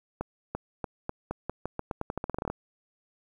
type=accelerating click train; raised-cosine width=1 ms; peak=-17 dBFS; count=20; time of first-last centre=0.21-2.5 s; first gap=340 ms; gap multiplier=0.86; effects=9-bit